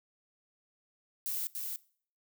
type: noise with echo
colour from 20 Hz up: violet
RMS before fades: -35 dBFS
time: 1.26-1.47 s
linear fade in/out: 0 ms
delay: 290 ms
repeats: 1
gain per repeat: -3 dB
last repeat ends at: 1.76 s
effects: noise-tail reverb RT60 0.5 s tail -21 dB re dry